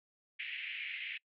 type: band-pass noise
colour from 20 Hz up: pink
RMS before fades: -42 dBFS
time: 0.39-1.18 s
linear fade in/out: 10 ms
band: 2000 to 2900 Hz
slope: 48 dB/octave
effects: noise-tail reverb RT60 0.1 s tail -25 dB re dry